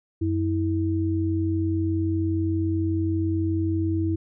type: tone pair together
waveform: sine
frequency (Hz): 92.5 / 324.3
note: F#2 / E4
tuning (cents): 0 / -28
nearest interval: octave + minor seventh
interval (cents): 2172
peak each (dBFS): -24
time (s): 0.21-4.16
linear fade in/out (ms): 10
effects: none